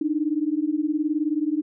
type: beating tone pair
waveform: sine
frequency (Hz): 295 / 314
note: D4 / D#4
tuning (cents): +8 / +16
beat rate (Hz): 19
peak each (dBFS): -24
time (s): 0.01-1.62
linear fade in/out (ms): 5
effects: none